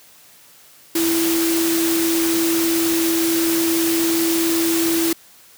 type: tone in noise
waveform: sine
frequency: 331.5 Hz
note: E4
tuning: 10 cents sharp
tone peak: -17 dBFS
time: 0.95-5.13 s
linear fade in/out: 5 ms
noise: white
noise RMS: -23 dBFS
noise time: 0.95-5.13 s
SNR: +3 dB
effects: white hiss -48 dBFS RMS until 5.57 s + high-pass 80 Hz 12 dB/octave